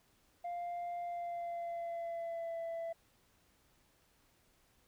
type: tone with pitch glide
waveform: sine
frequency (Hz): 698.5 to 666.2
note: F5 to E5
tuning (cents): 0 to +18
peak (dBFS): -35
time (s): 0.44-2.93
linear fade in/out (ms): 10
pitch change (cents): -82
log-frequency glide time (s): 1.01-2.58
effects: tanh soft clip ceiling -37 dBFS + pink hiss -71 dBFS RMS until 4.87 s